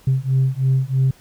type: beating tone pair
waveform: sine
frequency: 130.81 / 133.91 Hz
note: C3 / C3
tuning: 0 / +41 cents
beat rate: 3.1 Hz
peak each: -17 dBFS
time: 0.07-1.11 s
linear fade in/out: 5 ms
effects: tanh soft clip ceiling -10 dBFS + pink hiss -51 dBFS RMS until 1.2 s